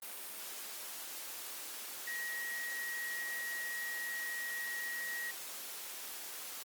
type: tone in noise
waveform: sine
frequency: 1900 Hz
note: A#6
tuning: 33 cents sharp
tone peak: -38 dBFS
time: 2.07-5.31 s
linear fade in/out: 5 ms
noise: white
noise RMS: -45 dBFS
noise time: 0.02-6.63 s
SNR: +4 dB
effects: high-pass 300 Hz 12 dB/octave + Opus 32 kbps